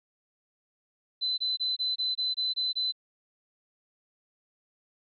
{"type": "tone bursts", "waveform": "sine", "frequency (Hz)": 4031, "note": "B7", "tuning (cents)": 35, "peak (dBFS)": -26, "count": 9, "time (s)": [1.21, 2.924], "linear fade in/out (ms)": 20, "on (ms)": 170, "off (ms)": 23, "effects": []}